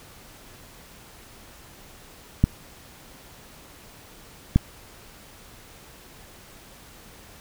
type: clicks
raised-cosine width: 5 ms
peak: -3 dBFS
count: 2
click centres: 2.44 / 4.56 s
effects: pink hiss -48 dBFS RMS until 7.4 s